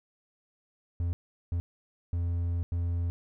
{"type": "tone bursts at uneven times", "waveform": "triangle", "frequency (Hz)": 86.1, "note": "F2", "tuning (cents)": -24, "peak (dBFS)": -25, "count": 4, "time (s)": [[1, 1.13], [1.52, 1.6], [2.13, 2.63], [2.72, 3.1]], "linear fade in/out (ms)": 0, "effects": []}